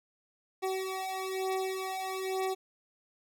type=beating tone pair; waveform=25% pulse; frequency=378.3 / 379.4 Hz; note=F#4 / F#4; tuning=+38 / +43 cents; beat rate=1.1 Hz; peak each=-32 / -31 dBFS; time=0.62-2.55 s; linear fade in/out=20 ms; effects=none